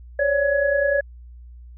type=tone cluster; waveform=sine; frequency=543 / 573 / 1682 Hz; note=C#5 / D5 / G#6; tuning=-36 / -43 / +22 cents; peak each=-24 / -19 / -23 dBFS; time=0.19-1.01 s; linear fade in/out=5 ms; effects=added 60 Hz sine -39 dBFS peak until 1.77 s